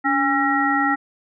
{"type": "harmonic tone with a mistuned harmonic", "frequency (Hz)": 271, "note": "C#4", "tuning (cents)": -39, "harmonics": [1, 3, 5, 7], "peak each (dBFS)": [-22, -22, -22, -22], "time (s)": [0.04, 0.96], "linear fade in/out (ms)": 20, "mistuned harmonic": 1, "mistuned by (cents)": 84, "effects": []}